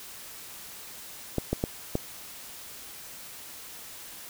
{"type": "clicks", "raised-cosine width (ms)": 2, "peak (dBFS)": -12, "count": 4, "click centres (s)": [1.383, 1.53, 1.639, 1.954], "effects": ["white hiss -44 dBFS RMS until 4.29 s"]}